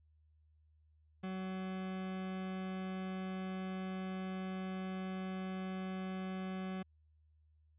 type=tone; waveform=40% pulse; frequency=187.7 Hz; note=F#3; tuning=25 cents sharp; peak=-38 dBFS; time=1.23-6.83 s; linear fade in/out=10 ms; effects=added 77 Hz sine -66 dBFS peak until 7.78 s + resampled to 8000 Hz